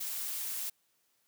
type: noise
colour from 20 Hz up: blue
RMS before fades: -37 dBFS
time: 0-0.7 s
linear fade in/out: 10 ms
effects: white hiss -74 dBFS RMS until 1.27 s + high-pass 100 Hz 12 dB/octave